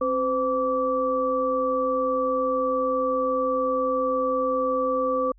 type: tone cluster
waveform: sine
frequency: 266.3 / 512 / 1157 Hz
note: C4 / C5 / D6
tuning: +31 / -38 / -26 cents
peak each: -30 / -23 / -26 dBFS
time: 0.01-5.32 s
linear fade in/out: 5 ms
effects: added 44 Hz sine -51 dBFS peak until 5.38 s

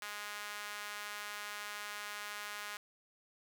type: tone with high-pass filter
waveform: sawtooth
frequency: 207.2 Hz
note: G#3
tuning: 4 cents flat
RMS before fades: -44 dBFS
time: 0.02-2.77 s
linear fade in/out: 2 ms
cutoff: 1400 Hz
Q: 1.3
effects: none

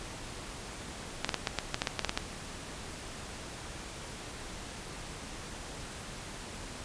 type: clicks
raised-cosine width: 0.2 ms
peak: -11 dBFS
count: 12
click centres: 1.246 / 1.292 / 1.343 / 1.472 / 1.587 / 1.744 / 1.819 / 1.872 / 1.993 / 2.047 / 2.094 / 2.175 s
effects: pink hiss -43 dBFS RMS until 6.84 s + resampled to 22050 Hz

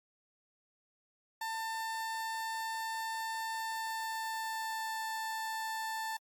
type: tone with pitch glide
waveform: 30% pulse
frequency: 895 to 886.3 Hz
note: A5 to A5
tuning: +29 to +12 cents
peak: -33 dBFS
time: 1.41-6.17 s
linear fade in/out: 5 ms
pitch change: -17 cents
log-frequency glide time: 3.5-5.01 s
effects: AAC 64 kbps

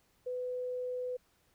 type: tone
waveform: sine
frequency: 500 Hz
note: B4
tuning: 21 cents sharp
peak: -34 dBFS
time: 0.26-1.17 s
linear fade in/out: 10 ms
effects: pink hiss -71 dBFS RMS until 1.54 s

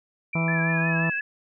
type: tone with pitch glide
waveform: sine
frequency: 2349 to 2621 Hz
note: D7 to E7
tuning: 0 to -11 cents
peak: -28 dBFS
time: 0.33-1.2 s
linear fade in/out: 5 ms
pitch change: +189 cents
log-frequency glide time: 0.65-1.03 s
type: harmonic tone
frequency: 164.81 Hz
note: E3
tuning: in tune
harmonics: 1 / 2 / 3 / 4 / 5 / 6 / 7 / 8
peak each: -23 / -35 / -37 / -33 / -40 / -35 / -43 / -40 dBFS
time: 0.35-1.1 s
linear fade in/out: 5 ms
type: tone with vibrato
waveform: sine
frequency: 1699 Hz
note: G#6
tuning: 39 cents sharp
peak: -27 dBFS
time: 0.48-1.21 s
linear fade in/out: 2 ms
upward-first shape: triangle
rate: 5.6 Hz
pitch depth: 69 cents each way
effects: none

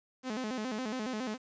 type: tone with vibrato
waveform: sawtooth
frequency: 234.8 Hz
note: A#3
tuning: 13 cents sharp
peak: -30 dBFS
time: 0.23-1.38 s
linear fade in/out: 50 ms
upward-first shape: square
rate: 7.2 Hz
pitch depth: 160 cents each way
effects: resampled to 16000 Hz + 10-bit

